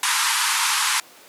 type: band-pass noise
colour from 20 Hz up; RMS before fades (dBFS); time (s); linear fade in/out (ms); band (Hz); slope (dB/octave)
pink; -21; 0.03-1; 2; 860 to 12000; 96
effects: pink hiss -46 dBFS RMS until 1.28 s + high-pass 400 Hz 12 dB/octave